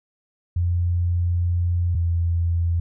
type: tone pair in turn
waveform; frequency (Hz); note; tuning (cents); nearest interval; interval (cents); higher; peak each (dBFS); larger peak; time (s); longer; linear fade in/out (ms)
sine; 87.31 / 85.02; F2 / F2; 0 / -46; unison; 46; first; -18; neither; 0.56-1.95 / 1.95-2.8; first; 5
effects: none